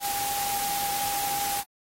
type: tone in noise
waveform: sine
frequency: 805 Hz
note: G5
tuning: 46 cents sharp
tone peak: -29 dBFS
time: 0-1.64 s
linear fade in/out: 50 ms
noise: white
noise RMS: -31 dBFS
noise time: 0-1.64 s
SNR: -1 dB
effects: AAC 48 kbps